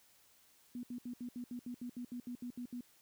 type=tone bursts; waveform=sine; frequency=244.1 Hz; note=B3; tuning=20 cents flat; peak=-40 dBFS; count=14; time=0.75-2.808 s; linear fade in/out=2 ms; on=82 ms; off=70 ms; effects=white hiss -67 dBFS RMS until 3.01 s